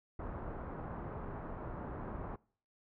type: low-pass noise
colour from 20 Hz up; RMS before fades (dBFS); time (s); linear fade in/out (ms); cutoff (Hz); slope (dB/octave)
pink; -43; 0.19-2.36; 5; 1300; 24
effects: noise-tail reverb RT60 0.5 s tail -24 dB re dry